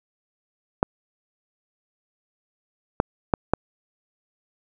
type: clicks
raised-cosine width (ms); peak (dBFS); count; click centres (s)
1; -3; 4; 0.829 / 3.001 / 3.338 / 3.536
effects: none